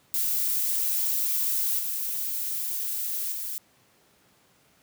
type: noise with level steps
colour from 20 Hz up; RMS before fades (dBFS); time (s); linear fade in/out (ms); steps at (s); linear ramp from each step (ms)
violet; -26 / -30 / -33; 0.14-3.58; 0; 1.79 / 3.32; 2
effects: pink hiss -62 dBFS RMS until 4.82 s + high-pass 100 Hz 12 dB/octave